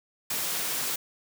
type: high-pass noise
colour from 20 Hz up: white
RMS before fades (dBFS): -30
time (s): 0.3-0.96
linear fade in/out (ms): 5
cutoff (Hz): 110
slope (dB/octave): 24
effects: none